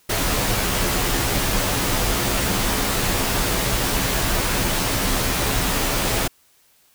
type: noise with comb filter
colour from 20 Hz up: pink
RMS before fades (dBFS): -21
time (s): 0.09-6.28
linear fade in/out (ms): 10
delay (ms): 13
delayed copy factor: -0.55
effects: white hiss -58 dBFS RMS until 6.94 s